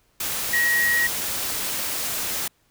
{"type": "tone in noise", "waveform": "sine", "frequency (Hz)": 1900, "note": "A#6", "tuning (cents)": 33, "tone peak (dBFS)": -18, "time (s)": [0.53, 1.07], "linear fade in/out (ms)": 5, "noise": "white", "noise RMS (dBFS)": -27, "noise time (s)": [0.2, 2.48], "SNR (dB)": 6, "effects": ["pink hiss -64 dBFS RMS until 2.7 s"]}